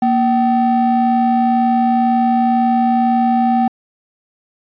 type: ring-modulated tone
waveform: triangle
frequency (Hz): 501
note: B4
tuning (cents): +25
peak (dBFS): -5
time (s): 0.02-3.68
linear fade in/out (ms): 5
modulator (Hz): 266
effects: tanh soft clip ceiling -5 dBFS + resampled to 11025 Hz